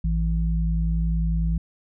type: tone pair together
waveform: sine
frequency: 55.48 / 164.81 Hz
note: A1 / E3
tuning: +15 / 0 cents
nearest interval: octave + perfect fifth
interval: 1885 cents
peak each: -21 / -25 dBFS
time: 0.04-1.58 s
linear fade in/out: 5 ms
effects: none